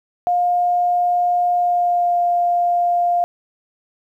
sine tone with pitch glide, 709 to 700.9 Hz, F5 to F5, +26 to +6 cents, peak -14 dBFS, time 0.27-3.24 s, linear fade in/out 0 ms, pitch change -20 cents, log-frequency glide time 1.54-2.19 s, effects 9-bit

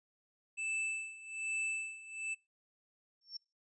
square tone with tremolo, 2637 Hz, E7, in tune, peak -34 dBFS, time 0.57-2.35 s, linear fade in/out 20 ms, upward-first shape sine, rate 1.2 Hz, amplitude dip 85%
sine tone with exponential growth, 5440 Hz, F8, 46 cents flat, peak -37 dBFS, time 3.21-3.37 s, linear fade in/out 5 ms, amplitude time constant 33 ms
effects noise-tail reverb RT60 0.3 s tail -26 dB re dry + resampled to 22050 Hz

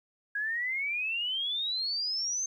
sine exponential sweep, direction up, 1637 to 6360 Hz, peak -29 dBFS, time 0.35-2.46 s, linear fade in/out 5 ms, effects 11-bit

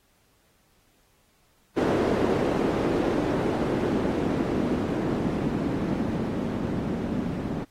blue noise with low-pass filter sweep, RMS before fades -26 dBFS, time 1.76-7.65 s, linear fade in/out 20 ms, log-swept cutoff 390 to 210 Hz, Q 1.4, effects pink hiss -65 dBFS RMS until 7.7 s + AAC 48 kbps

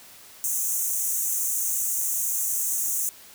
pink high-pass noise, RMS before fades -26 dBFS, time 0.44-3.09 s, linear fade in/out 0 ms, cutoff 6100 Hz, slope 96 dB/octave, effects white hiss -48 dBFS RMS until 3.34 s

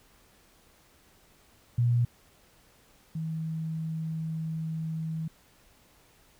sine tone pair in turn, 120 / 160.18 Hz, B2 / E3, -49 / -49 cents, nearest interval perfect fourth, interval 500 cents, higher second, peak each -21 / -30 dBFS, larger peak first, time 1.78-2.05 / 3.15-5.28 s, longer second, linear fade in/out 5 ms, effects pink hiss -61 dBFS RMS until 6.39 s

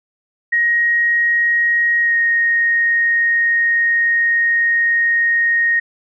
sine tone with pitch glide, 1883 to 1863.5 Hz, A#6 to A#6, +17 to -1 cents, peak -12 dBFS, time 0.52-5.8 s, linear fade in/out 10 ms, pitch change -18 cents, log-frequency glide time 2.01-2.15 s, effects none

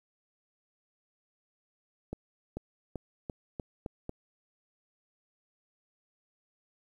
accelerating click train, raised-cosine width 2 ms, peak -23 dBFS, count 7, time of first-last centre 2.13-4.094 s, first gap 440 ms, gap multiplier 0.88, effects 10-bit

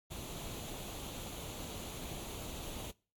pink noise with comb filter, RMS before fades -44 dBFS, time 0.1-2.92 s, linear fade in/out 20 ms, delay 0.29 ms, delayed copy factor +0.55, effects noise-tail reverb RT60 0.4 s tail -25 dB re dry + AAC 64 kbps

